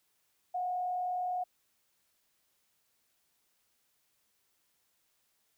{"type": "tone with frequency modulation", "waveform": "sine", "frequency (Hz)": 725, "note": "F#5", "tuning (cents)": -35, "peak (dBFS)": -31, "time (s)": [0.54, 1.44], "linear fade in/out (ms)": 10, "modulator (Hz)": 39.8, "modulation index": 0.39, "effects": ["white hiss -75 dBFS RMS until 5.57 s"]}